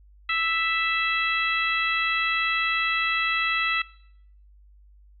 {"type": "harmonic tone", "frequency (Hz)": 659.3, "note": "E5", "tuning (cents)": 0, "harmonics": [2, 3, 4, 5, 6], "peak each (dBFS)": [-28, -27, -27, -33, -35], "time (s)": [0.29, 3.82], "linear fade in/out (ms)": 5, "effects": ["noise-tail reverb RT60 0.7 s tail -21 dB re dry", "added 50 Hz sine -50 dBFS peak until 5.2 s"]}